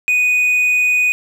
triangle tone, 2483 Hz, D#7, 4 cents flat, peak -10 dBFS, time 0.08-1.12 s, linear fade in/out 0 ms, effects none

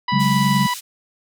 harmonic tone, 986 Hz, B5, 3 cents flat, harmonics 1 / 2 / 3 / 4 / 5, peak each -20 / -26 / -30 / -32 / -34 dBFS, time 0.08-0.74 s, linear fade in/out 5 ms
sine chord, C# suspended fourth, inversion none, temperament equal with one note detuned, 138.59 / 187.47 / 207.7 Hz, C#3 / F#3 / G#3, 0 / +23 / 0 cents, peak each -20 dBFS, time 0.12-0.67 s, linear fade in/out 10 ms
white band-pass noise, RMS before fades -33 dBFS, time 0.19-0.81 s, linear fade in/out 20 ms, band 2700 to 10000 Hz, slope 12 dB/octave
effects none

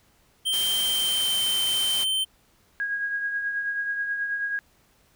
square tone with pitch glide, 3136 to 3102 Hz, G7 to G7, 0 to -19 cents, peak -23 dBFS, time 0.45-2.25 s, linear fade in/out 20 ms, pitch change -19 cents, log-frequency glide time 0.82-1.39 s
white noise, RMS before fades -33 dBFS, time 0.52-2.05 s, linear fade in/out 20 ms
sine tone with tremolo, 1642 Hz, G#6, 20 cents flat, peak -23 dBFS, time 2.8-4.59 s, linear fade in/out 0 ms, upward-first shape triangle, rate 9.3 Hz, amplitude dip 50%
effects pink hiss -62 dBFS RMS until 5.15 s

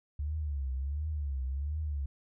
sine tone with vibrato, 71 Hz, C#2, 42 cents sharp, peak -31 dBFS, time 0.19-2.06 s, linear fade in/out 5 ms, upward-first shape triangle, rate 1.4 Hz, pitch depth 180 cents each way, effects none

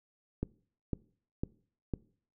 click train, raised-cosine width 3 ms, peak -19 dBFS, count 4, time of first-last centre 0.43-1.938 s, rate 1.99 Hz, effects noise-tail reverb RT60 0.5 s tail -22 dB re dry

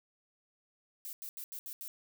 violet noise bursts at uneven times, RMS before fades -43 dBFS, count 6, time 1.05-1.13 / 1.22-1.29 / 1.37-1.44 / 1.52-1.59 / 1.66-1.73 / 1.81-1.88 s, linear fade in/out 0 ms, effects none

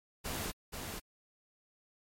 pink noise with echo, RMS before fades -38 dBFS, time 0.24-0.52 s, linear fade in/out 20 ms, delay 480 ms, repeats 1, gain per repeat -4 dB, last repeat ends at 1 s, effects MP3 64 kbps

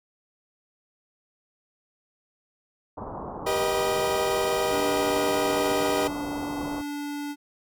white low-pass noise, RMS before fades -36 dBFS, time 2.97-6.82 s, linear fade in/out 10 ms, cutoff 1100 Hz, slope 48 dB/octave
30% pulse chord, G augmented, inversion none, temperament equal with one note detuned, 392 / 481.2 / 622.3 Hz, G4 / B4 / D#5, 0 / -45 / 0 cents, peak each -25 dBFS, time 3.46-6.08 s, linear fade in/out 10 ms
square tone, 290 Hz, D4, 22 cents flat, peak -31 dBFS, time 4.69-7.36 s, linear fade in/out 50 ms
effects none

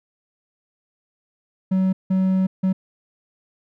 triangle tone bursts at uneven times, 188.4 Hz, F#3, 32 cents sharp, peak -14 dBFS, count 3, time 1.71-1.93 / 2.1-2.47 / 2.63-2.73 s, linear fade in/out 10 ms, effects none

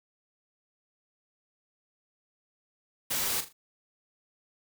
white noise with echo, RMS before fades -30 dBFS, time 3.1-3.41 s, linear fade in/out 10 ms, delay 40 ms, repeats 3, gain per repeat -10 dB, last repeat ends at 3.53 s, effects none

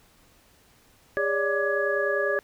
sine tone cluster, 407.2 / 568 / 598 / 1180 / 1679 Hz, G#4 / C#5 / D5 / D6 / G#6, -34 / +42 / +31 / +8 / +18 cents, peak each -28 / -27 / -33 / -34 / -27 dBFS, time 1.17-2.39 s, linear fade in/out 0 ms, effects pink hiss -59 dBFS RMS until 2.43 s

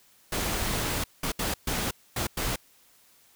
pink noise bursts at uneven times, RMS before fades -29 dBFS, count 6, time 0.32-1.04 / 1.23-1.32 / 1.39-1.54 / 1.67-1.91 / 2.16-2.27 / 2.37-2.56 s, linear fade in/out 5 ms, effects white hiss -60 dBFS RMS until 3.35 s

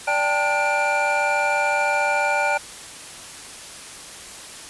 triangle tone cluster, 586 / 793 / 887 / 1444 / 2365 Hz, D5 / G5 / A5 / F#6 / D7, -4 / +20 / +14 / -43 / +12 cents, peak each -23 dBFS, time 0.07-2.58 s, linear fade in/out 10 ms, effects white hiss -38 dBFS RMS until 4.69 s + resampled to 24000 Hz

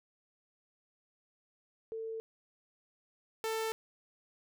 sine / sawtooth tone pair in turn, 447.4 / 444.3 Hz, A4 / A4, +29 / +17 cents, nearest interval unison, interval 12 cents, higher first, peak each -37 / -29 dBFS, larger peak second, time 1.92-2.2 / 3.44-3.72 s, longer neither, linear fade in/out 0 ms, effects none

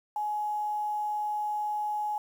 sine tone, 841 Hz, G#5, 22 cents sharp, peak -28 dBFS, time 0.16-2.18 s, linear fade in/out 2 ms, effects 9-bit

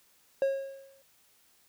triangle tone with exponential decay, 544 Hz, C#5, 33 cents flat, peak -20 dBFS, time 0.42-1.02 s, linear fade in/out 1 ms, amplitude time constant 130 ms, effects white hiss -65 dBFS RMS until 1.68 s

